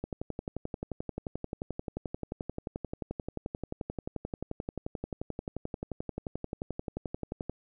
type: click train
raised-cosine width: 2 ms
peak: -21 dBFS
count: 86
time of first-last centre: 0.04-7.496 s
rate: 11.4 Hz
effects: none